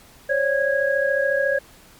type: tone cluster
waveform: sine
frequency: 537 / 571 / 1649 Hz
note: C5 / D5 / G#6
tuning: +45 / -49 / -13 cents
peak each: -22 dBFS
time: 0.29-1.59 s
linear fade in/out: 10 ms
effects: pink hiss -49 dBFS RMS until 1.99 s + MP3 96 kbps